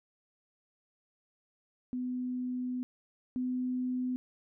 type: tone pair in turn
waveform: sine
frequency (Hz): 250.8 / 252.4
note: B3 / B3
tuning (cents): +27 / +38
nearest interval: unison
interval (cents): 11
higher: second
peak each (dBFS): -32 / -30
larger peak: second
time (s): 1.93-2.83 / 3.36-4.16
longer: first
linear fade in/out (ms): 0
effects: none